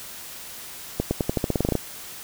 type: accelerating click train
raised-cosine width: 2 ms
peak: -8 dBFS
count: 13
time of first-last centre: 1-1.753 s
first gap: 110 ms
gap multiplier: 0.89
effects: white hiss -39 dBFS RMS until 2.23 s